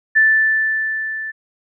sine tone with level ramp, 1760 Hz, A6, in tune, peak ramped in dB -8 to -24 dBFS, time 0.15-1.32 s, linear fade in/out 20 ms, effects none

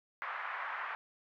pink band-pass noise, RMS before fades -40 dBFS, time 0.22-0.95 s, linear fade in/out 0 ms, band 950 to 1900 Hz, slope 24 dB/octave, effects none

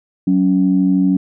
sine tone pair together, 186.6 / 279.6 Hz, F#3 / C#4, +15 / +15 cents, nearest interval perfect fifth, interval 700 cents, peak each -13 dBFS, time 0.27-1.17 s, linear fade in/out 5 ms, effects tanh soft clip ceiling -3 dBFS

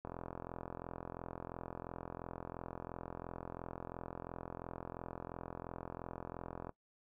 click train, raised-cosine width 1 ms, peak -29 dBFS, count 286, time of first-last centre 0.05-6.693 s, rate 42.9 Hz, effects noise-tail reverb RT60 0.1 s tail -18 dB re dry

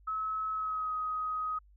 sine tone with pitch glide, 1290 to 1257.6 Hz, E6 to D#6, -38 to +18 cents, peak -31 dBFS, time 0.07-1.59 s, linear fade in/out 10 ms, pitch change -44 cents, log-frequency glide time 0.53-0.93 s, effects added 50 Hz sine -57 dBFS peak until 1.76 s

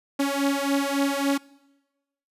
sawtooth beating tone pair, 276.9 / 280.5 Hz, C#4 / C#4, -2 / +21 cents, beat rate 3.6 Hz, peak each -21 dBFS, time 0.19-1.38 s, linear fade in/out 10 ms, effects noise-tail reverb RT60 1.0 s tail -22 dB re dry + resampled to 32000 Hz

